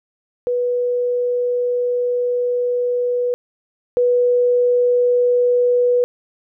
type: tone pair in turn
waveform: sine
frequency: 490 / 490 Hz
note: B4 / B4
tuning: -14 / -14 cents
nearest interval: unison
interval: 0 cents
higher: neither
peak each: -16 / -12 dBFS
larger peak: second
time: 0.47-3.34 / 3.97-6.04 s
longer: first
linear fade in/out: 0 ms
effects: none